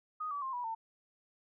sine tone with pitch steps, 1244.5 / 1147.8 / 1058.7 / 976.4 / 900.6 Hz, D#6 / D6 / C6 / B5 / A5, 0 / -40 / +20 / -20 / +40 cents, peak -35 dBFS, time 0.2-0.75 s, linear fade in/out 10 ms, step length 110 ms, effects none

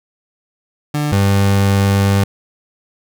30% pulse tone pair in turn, 148.3 / 98.98 Hz, D3 / G2, +17 / +17 cents, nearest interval perfect fifth, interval 700 cents, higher first, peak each -13 / -8 dBFS, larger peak second, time 0.94-1.12 / 1.12-2.24 s, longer second, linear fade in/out 5 ms, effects none

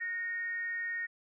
sine tone with frequency modulation, 1852 Hz, A#6, 12 cents flat, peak -33 dBFS, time 0-1.07 s, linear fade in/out 20 ms, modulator 398 Hz, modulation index 0.29, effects none

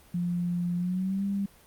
sine tone with pitch glide, 175 to 198.71 Hz, F3 to G3, +4 to +24 cents, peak -26 dBFS, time 0.14-1.46 s, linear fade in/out 5 ms, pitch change +220 cents, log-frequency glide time 0.77-1.25 s, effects pink hiss -56 dBFS RMS until 1.66 s + Opus 32 kbps

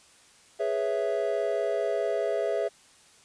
triangle chord, C# minor seventh, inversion second, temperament equal, 415.3 / 493.9 / 554.4 / 659.3 Hz, G#4 / B4 / C#5 / E5, 0 / 0 / 0 / 0 cents, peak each -28 / -32 / -30 / -27 dBFS, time 0.59-2.69 s, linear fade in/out 20 ms, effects white hiss -57 dBFS RMS until 3.24 s + resampled to 22050 Hz

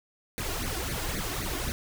pink noise with flanger, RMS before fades -32 dBFS, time 0.38-1.72 s, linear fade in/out 0 ms, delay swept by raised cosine 0.46 to 2.86 ms, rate 3.8 Hz, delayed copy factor +0.9, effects none

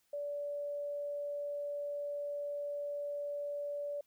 sine tone, 578 Hz, D5, 28 cents flat, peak -36 dBFS, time 0.13-4.01 s, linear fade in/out 5 ms, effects white hiss -75 dBFS RMS until 4.06 s

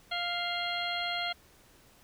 harmonic tone with a mistuned harmonic, 698.5 Hz, F5, in tune, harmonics 1 / 2 / 3 / 4 / 5 / 6, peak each -36 / -38 / -37 / -42 / -37 / -39 dBFS, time 0.11-1.33 s, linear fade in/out 10 ms, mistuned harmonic 5, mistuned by -110 cents, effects pink hiss -60 dBFS RMS until 2.03 s

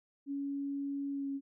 sine tone with pitch glide, 280 to 276.1 Hz, C#4 to C#4, +18 to -7 cents, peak -34 dBFS, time 0.26-1.41 s, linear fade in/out 50 ms, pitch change -25 cents, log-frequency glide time 1.11-1.29 s, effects none

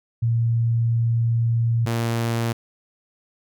sine / sawtooth tone pair in turn, 116 / 116 Hz, A#2 / A#2, -8 / -8 cents, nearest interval unison, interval 0 cents, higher neither, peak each -17 dBFS, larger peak neither, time 0.22-1.86 / 1.86-2.53 s, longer first, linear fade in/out 10 ms, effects none

